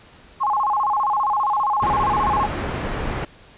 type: tone with vibrato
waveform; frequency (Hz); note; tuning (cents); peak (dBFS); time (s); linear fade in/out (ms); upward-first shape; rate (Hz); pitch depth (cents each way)
sine; 949; A#5; +31; -17; 0.4-2.47; 20; square; 15; 220
type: noise with tremolo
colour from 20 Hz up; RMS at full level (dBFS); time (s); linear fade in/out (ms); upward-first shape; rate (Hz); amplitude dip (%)
violet; -33; 1.4-3.26; 5; triangle; 2.1; 85
type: low-pass noise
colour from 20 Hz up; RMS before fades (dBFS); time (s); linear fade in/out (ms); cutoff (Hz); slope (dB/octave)
pink; -26; 1.82-3.25; 5; 2000; 12
effects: pink hiss -48 dBFS RMS until 3.57 s + resampled to 8000 Hz